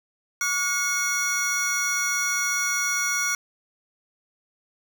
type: tone cluster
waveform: square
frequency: 1143 / 1436 / 2193 / 5790 Hz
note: D6 / F6 / C#7 / F#8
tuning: -47 / +48 / -19 / -38 cents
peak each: -35 / -28 / -29 / -27 dBFS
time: 0.41-3.35 s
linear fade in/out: 2 ms
effects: 9-bit